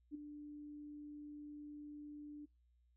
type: tone with ADSR envelope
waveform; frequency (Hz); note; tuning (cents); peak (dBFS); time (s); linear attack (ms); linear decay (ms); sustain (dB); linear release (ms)
sine; 295.2; D4; +9; -40; 0.11-2.46; 38; 9; -8; 15
effects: noise-tail reverb RT60 0.2 s tail -25 dB re dry + added 60 Hz sine -70 dBFS peak until 2.96 s